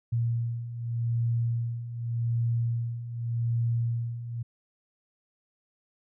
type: beating tone pair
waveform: sine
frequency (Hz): 116.54 / 117.39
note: A#2 / A#2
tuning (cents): 0 / +13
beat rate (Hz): 0.85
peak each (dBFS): -32 / -27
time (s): 0.12-4.43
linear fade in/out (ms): 10
effects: none